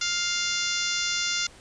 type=harmonic tone; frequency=700 Hz; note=F5; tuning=4 cents sharp; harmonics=2 / 3 / 4 / 5 / 6 / 7 / 8 / 9 / 10; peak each=-33 / -33 / -34 / -32 / -35 / -33 / -33 / -35 / -36 dBFS; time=0.01-1.47 s; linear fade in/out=5 ms; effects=pink hiss -51 dBFS RMS until 1.6 s + resampled to 22050 Hz